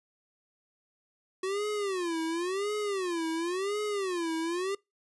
square tone with vibrato, 369.3 Hz, F#4, 3 cents flat, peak -30 dBFS, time 1.43-4.75 s, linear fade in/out 5 ms, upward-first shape sine, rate 0.94 Hz, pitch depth 230 cents each way, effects noise-tail reverb RT60 0.2 s tail -24 dB re dry + resampled to 24000 Hz

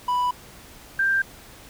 triangle / sine tone pair in turn, 987.8 / 1581.2 Hz, B5 / G6, 0 / +15 cents, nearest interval minor sixth, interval 815 cents, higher second, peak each -18 dBFS, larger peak neither, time 0.08-0.31 / 0.99-1.22 s, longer neither, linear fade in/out 5 ms, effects pink hiss -46 dBFS RMS until 1.69 s

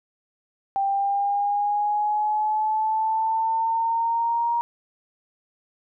sine linear sweep, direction up, 785 to 944 Hz, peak -20 dBFS, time 0.76-4.61 s, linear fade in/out 0 ms, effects none

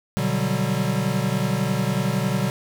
square chord, G major seventh, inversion first, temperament equal, 123.47 / 146.83 / 185 / 196 Hz, B2 / D3 / F#3 / G3, 0 / 0 / 0 / 0 cents, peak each -27 dBFS, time 0.17-2.5 s, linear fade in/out 0 ms, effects none

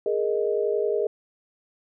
sine chord, Ab suspended second, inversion none, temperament equal, 415.3 / 466.2 / 622.3 Hz, Ab4 / Bb4 / Eb5, 0 / 0 / 0 cents, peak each -24 / -26 / -29 dBFS, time 0.06-1.07 s, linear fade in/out 2 ms, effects none

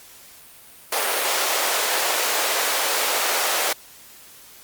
pink high-pass noise, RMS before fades -22 dBFS, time 0.92-3.73 s, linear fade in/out 5 ms, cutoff 470 Hz, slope 24 dB/octave, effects white hiss -46 dBFS RMS until 4.63 s + Opus 48 kbps

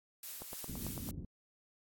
blue noise with tremolo, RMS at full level -44 dBFS, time 0.23-1.11 s, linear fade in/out 2 ms, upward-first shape sine, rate 3.5 Hz, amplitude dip 35%
click train, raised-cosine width 1 ms, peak -33 dBFS, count 7, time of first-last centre 0.42-1.09 s, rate 8.96 Hz
white low-pass noise, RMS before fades -44 dBFS, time 0.68-1.25 s, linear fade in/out 2 ms, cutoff 250 Hz, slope 24 dB/octave
effects AAC 64 kbps

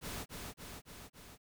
pink noise with echo, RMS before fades -42 dBFS, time 0.01-0.26 s, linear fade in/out 50 ms, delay 280 ms, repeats 4, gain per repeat -3 dB, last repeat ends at 1.38 s, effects none

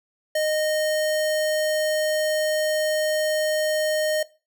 square tone, 617 Hz, D#5, 15 cents flat, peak -21 dBFS, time 0.35-4.23 s, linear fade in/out 5 ms, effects noise-tail reverb RT60 0.3 s tail -18 dB re dry

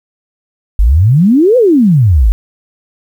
sine exponential two-way sweep, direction up then down, 46.25 to 523.3 to 46.25 Hz, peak -4 dBFS, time 0.79-2.32 s, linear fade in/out 0 ms, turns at 1.57 s, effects 7-bit

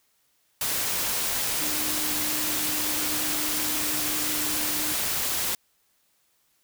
sine tone in noise, 302.8 Hz, D#4, 47 cents flat, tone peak -36 dBFS, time 1.61-4.94 s, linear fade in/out 2 ms, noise white, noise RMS -27 dBFS, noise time 0.61-5.55 s, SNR -12 dB, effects white hiss -68 dBFS RMS until 6.63 s

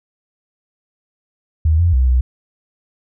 sine tone with pitch steps, 78.8 / 86 / 64.3 / 62.8 Hz, D#2 / F2 / C2 / B1, +23 / -26 / -30 / +30 cents, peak -10 dBFS, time 1.65-2.21 s, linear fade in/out 5 ms, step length 140 ms, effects none

